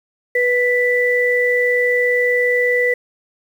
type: tone pair together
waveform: sine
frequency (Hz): 491.3 / 1977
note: B4 / B6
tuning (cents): -9 / +1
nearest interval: 2 octaves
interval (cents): 2410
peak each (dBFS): -16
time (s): 0.35-2.94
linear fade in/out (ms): 5
effects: 7-bit